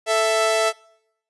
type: tone pair together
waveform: sawtooth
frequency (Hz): 440 / 662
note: A4 / E5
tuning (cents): 0 / +7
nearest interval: perfect fifth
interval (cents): 707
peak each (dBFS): -19 / -14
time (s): 0.06-0.73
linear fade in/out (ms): 50
effects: noise-tail reverb RT60 0.8 s tail -25 dB re dry + resampled to 24000 Hz